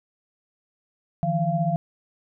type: tone cluster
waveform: sine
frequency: 154.6 / 170.1 / 688 Hz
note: D#3 / F3 / F5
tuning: -11 / -45 / -26 cents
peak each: -25 dBFS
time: 1.23-1.76 s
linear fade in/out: 0 ms
effects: none